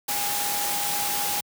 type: tone in noise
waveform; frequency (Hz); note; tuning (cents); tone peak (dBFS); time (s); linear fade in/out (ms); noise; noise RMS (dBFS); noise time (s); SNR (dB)
sine; 819; G#5; -24; -31; 0.08-1.41; 10; white; -27; 0.08-1.41; -7
effects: high-pass 100 Hz 12 dB/octave